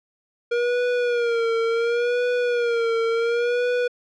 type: tone with vibrato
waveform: square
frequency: 473.4 Hz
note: A#4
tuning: 27 cents sharp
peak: -20 dBFS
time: 0.51-3.88 s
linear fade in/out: 10 ms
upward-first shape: sine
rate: 0.7 Hz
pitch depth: 65 cents each way
effects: low-pass 3000 Hz 12 dB/octave